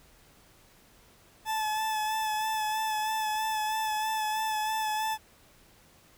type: tone with vibrato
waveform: 40% pulse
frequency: 867 Hz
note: A5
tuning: 26 cents flat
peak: -27 dBFS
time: 1.45-5.18 s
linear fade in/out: 50 ms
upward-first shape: sine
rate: 3.1 Hz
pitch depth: 24 cents each way
effects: pink hiss -59 dBFS RMS until 6.17 s